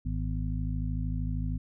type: harmonic tone with a mistuned harmonic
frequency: 53.1 Hz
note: G#1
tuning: 39 cents sharp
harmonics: 1 / 2 / 3 / 5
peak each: -31 / -34 / -36 / -38 dBFS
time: 0.05-1.58 s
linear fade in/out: 10 ms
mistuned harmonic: 5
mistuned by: -120 cents
effects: none